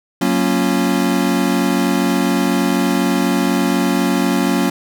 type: chord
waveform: square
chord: Gb major seventh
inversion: none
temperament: equal with one note detuned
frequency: 185 / 233.1 / 277.2 / 350.2 Hz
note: Gb3 / Bb3 / Db4 / F4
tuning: 0 / 0 / 0 / +5 cents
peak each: -20 / -20 / -19 / -23 dBFS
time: 0.21-4.7 s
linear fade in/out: 5 ms
effects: none